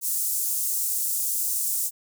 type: high-pass noise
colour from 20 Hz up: pink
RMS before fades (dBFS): -26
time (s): 0.01-1.91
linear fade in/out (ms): 50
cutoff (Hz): 7500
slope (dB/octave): 24
effects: none